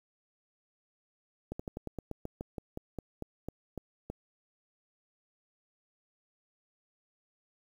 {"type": "slowing click train", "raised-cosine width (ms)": 2, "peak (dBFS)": -24, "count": 16, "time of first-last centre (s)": [1.52, 4.1], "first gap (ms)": 75, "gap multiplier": 1.11, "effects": ["9-bit"]}